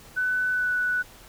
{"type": "tone with pitch glide", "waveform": "sine", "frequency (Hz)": [1500, 1482.8], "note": ["F#6", "F#6"], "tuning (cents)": [23, 3], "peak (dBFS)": -22, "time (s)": [0.16, 1.03], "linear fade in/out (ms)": 20, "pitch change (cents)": -20, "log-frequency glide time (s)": [0.52, 0.71], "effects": ["pink hiss -49 dBFS RMS until 1.28 s"]}